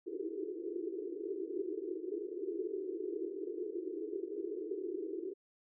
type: band-pass noise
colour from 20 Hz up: white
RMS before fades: -40 dBFS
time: 0.06-5.34 s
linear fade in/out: 20 ms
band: 320 to 430 Hz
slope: 96 dB/octave
effects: none